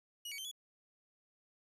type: tone with pitch steps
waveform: sawtooth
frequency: 2902 / 2251 / 3113 / 3391 Hz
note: F#7 / C#7 / G7 / G#7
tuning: -34 / +26 / -13 / +35 cents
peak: -39 dBFS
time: 0.25-0.514 s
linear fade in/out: 5 ms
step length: 66 ms
effects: resampled to 32000 Hz